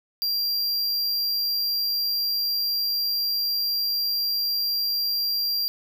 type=tone; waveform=square; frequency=4751 Hz; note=D8; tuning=19 cents sharp; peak=-23 dBFS; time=0.22-5.68 s; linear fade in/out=0 ms; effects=none